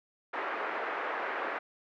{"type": "band-pass noise", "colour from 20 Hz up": "white", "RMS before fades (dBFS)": -35, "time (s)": [0.33, 1.59], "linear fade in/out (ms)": 10, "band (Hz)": [360, 1800], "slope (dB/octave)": 24, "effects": []}